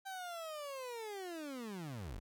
30% pulse linear sweep, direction down, 784 to 34.32 Hz, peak -40 dBFS, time 0.05-2.2 s, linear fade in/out 20 ms, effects none

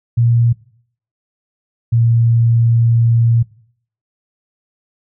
sine tone pair in turn, 117.9 / 116.34 Hz, A#2 / A#2, +20 / -3 cents, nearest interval unison, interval 23 cents, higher first, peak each -9 dBFS, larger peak neither, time 0.17-0.53 / 1.92-3.43 s, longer second, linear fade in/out 10 ms, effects noise-tail reverb RT60 0.6 s tail -21 dB re dry

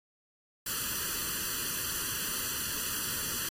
white noise with comb filter, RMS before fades -34 dBFS, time 0.66-3.49 s, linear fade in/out 5 ms, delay 0.67 ms, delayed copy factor +0.9, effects AAC 48 kbps

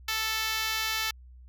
5% pulse tone with high-pass filter, 440 Hz, A4, in tune, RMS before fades -30 dBFS, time 0.08-1.11 s, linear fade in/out 5 ms, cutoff 1200 Hz, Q 0.91, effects added 62 Hz sine -47 dBFS peak until 1.48 s

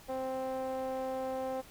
sawtooth tone with band-pass filter, 261.6 Hz, C4, in tune, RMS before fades -36 dBFS, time 0.08-1.62 s, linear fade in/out 20 ms, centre 630 Hz, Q 4.4, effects pink hiss -55 dBFS RMS until 1.7 s

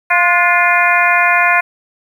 harmonic tone with a mistuned harmonic, 349.2 Hz, F4, in tune, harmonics 2 / 3 / 4 / 5 / 6 / 7, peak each -16 / -16 / -16 / -16 / -16 / -16 dBFS, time 0.1-1.61 s, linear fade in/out 10 ms, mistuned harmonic 4, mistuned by +54 cents, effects 7-bit

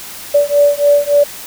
sine beating tone pair, 576 / 579.5 Hz, D5 / D5, -34 / -23 cents, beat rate 3.5 Hz, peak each -11 dBFS, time 0.34-1.24 s, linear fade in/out 10 ms, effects white hiss -30 dBFS RMS until 1.46 s

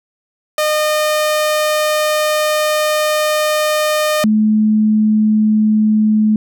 sawtooth / sine tone pair in turn, 610 / 214.9 Hz, D#5 / A3, -34 / -41 cents, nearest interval octave + tritone, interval 1807 cents, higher first, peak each -9 dBFS, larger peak neither, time 0.58-4.24 / 4.24-6.36 s, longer first, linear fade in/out 2 ms, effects none

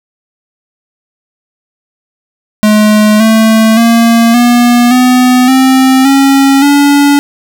square tone with pitch steps, 212.4 / 221.5 / 231.1 / 241 / 251.4 / 262.3 / 273.5 / 285.3 Hz, G#3 / A3 / A#3 / B3 / B3 / C4 / C#4 / C#4, +39 / +12 / -15 / -42 / +31 / +4 / -23 / +50 cents, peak -4 dBFS, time 2.63-7.19 s, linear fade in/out 0 ms, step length 570 ms, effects none

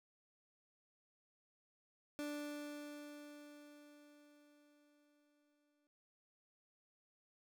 30% pulse tone with exponential decay, 293.7 Hz, D4, in tune, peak -38 dBFS, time 2.19-5.87 s, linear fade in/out 0 ms, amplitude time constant 800 ms, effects none

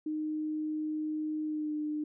sine tone with pitch glide, 308 to 302 Hz, D#4 to D4, -17 to +48 cents, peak -31 dBFS, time 0.06-2.04 s, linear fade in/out 5 ms, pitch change -35 cents, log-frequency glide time 1.44-1.74 s, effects none

